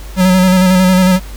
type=tone with vibrato; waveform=square; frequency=185 Hz; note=F#3; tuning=in tune; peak=-7 dBFS; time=0.16-1.2 s; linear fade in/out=50 ms; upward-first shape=square; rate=11 Hz; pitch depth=26 cents each way; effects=added 50 Hz sine -26 dBFS peak until 1.36 s + pink hiss -36 dBFS RMS until 1.36 s